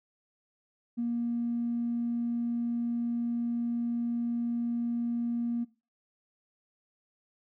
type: tone with tanh clipping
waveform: triangle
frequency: 236.4 Hz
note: A#3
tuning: 24 cents sharp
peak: -28 dBFS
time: 0.97-5.65 s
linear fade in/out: 20 ms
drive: 4 dB
effects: noise-tail reverb RT60 0.3 s tail -19 dB re dry